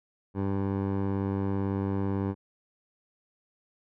15% pulse tone with low-pass filter, 98 Hz, G2, in tune, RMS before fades -29 dBFS, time 0.34-2.35 s, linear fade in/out 50 ms, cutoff 910 Hz, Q 0.75, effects none

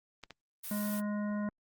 clicks, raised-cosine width 0.2 ms, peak -28 dBFS, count 2, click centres 0.237 / 0.307 s
blue noise, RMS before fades -41 dBFS, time 0.63-1.01 s, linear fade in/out 20 ms
harmonic tone, 207.7 Hz, G#3, in tune, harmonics 1 / 3 / 5 / 7 / 9, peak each -32 / -42 / -46 / -49 / -51 dBFS, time 0.71-1.49 s, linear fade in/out 2 ms
effects Opus 32 kbps

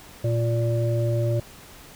harmonic tone, 116.54 Hz, A#2, in tune, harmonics 1 / 3 / 5, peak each -21 / -30 / -28 dBFS, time 0.24-1.4 s, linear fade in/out 5 ms, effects pink hiss -46 dBFS RMS until 1.95 s

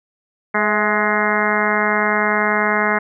harmonic tone with a mistuned harmonic, 210.1 Hz, G#3, 20 cents sharp, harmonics 1 / 2 / 3 / 4 / 5 / 6 / 7 / 8 / 9 / 10, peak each -24 / -24 / -24 / -24 / -24 / -24 / -24 / -24 / -24 / -24 dBFS, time 0.54-2.99 s, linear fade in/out 10 ms, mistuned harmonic 3, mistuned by +42 cents, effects none

